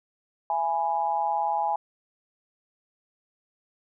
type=tone with amplitude modulation; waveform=sine; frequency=830.6 Hz; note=G#5; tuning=in tune; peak=-19 dBFS; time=0.5-1.76 s; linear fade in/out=2 ms; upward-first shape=sine; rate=158 Hz; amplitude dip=90%; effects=none